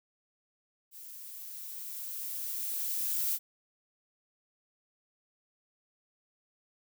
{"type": "noise with level ramp", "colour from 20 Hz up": "violet", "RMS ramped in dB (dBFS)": [-48, -30], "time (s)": [0.91, 3.39], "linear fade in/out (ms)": 50, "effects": []}